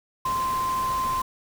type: tone in noise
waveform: sine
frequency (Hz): 1041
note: C6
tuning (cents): -9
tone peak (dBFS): -23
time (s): 0.25-1.22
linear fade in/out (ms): 5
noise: pink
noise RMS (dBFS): -36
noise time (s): 0.25-1.22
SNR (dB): +10
effects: none